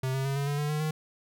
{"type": "tone with pitch steps", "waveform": "square", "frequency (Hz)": [130.81, 134.02, 137.31, 140.69, 144.14, 147.68, 151.31, 155.02], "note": ["C3", "C3", "C#3", "C#3", "D3", "D3", "D#3", "D#3"], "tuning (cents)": [0, 42, -16, 26, -32, 10, -48, -6], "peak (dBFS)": -28, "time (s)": [0.03, 0.91], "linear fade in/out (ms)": 5, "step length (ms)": 110, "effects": []}